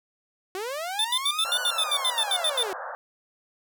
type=linear two-way sweep; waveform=sawtooth; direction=up then down; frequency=359.8 to 1500 to 359.8 Hz; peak=-26 dBFS; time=0.55-2.73 s; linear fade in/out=0 ms; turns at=1.6 s
type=tone bursts; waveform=square; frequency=3561 Hz; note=A7; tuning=20 cents sharp; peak=-22 dBFS; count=13; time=0.99-2.629 s; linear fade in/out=2 ms; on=55 ms; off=77 ms
type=band-pass noise; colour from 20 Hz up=pink; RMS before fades=-36 dBFS; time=1.45-2.95 s; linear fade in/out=0 ms; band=510 to 1700 Hz; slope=96 dB/octave
effects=none